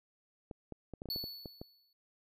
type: clicks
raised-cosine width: 2 ms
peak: -30 dBFS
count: 10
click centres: 0.512 / 0.723 / 0.937 / 1.019 / 1.057 / 1.088 / 1.161 / 1.24 / 1.458 / 1.615 s
type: tone with exponential decay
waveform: square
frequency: 4435 Hz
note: C#8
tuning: in tune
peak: -34 dBFS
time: 1.1-1.93 s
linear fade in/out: 2 ms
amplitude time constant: 180 ms
effects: none